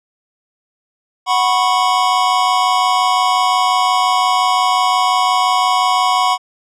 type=chord; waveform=square; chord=F# suspended fourth; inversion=none; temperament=equal with one note detuned; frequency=740 / 987.8 / 1093.5 Hz; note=F#5 / B5 / C#6; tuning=0 / 0 / -24 cents; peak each=-17 dBFS; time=1.26-6.38 s; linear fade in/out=50 ms; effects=low-pass 7000 Hz 12 dB/octave